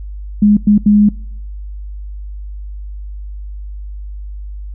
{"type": "tone bursts at uneven times", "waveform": "sine", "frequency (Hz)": 207.7, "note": "G#3", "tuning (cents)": 0, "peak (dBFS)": -5, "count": 3, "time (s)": [[0.42, 0.57], [0.67, 0.78], [0.86, 1.09]], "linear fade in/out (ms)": 5, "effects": ["noise-tail reverb RT60 0.7 s tail -24 dB re dry", "added 50 Hz sine -24 dBFS peak until 4.74 s"]}